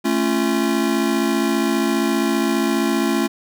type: chord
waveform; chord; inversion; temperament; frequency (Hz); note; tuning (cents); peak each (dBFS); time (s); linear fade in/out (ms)
square; A augmented; none; just; 220 / 275 / 343.8; A3 / C#4 / E#4; 0 / -14 / -27; -22; 0.04-3.28; 20
effects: none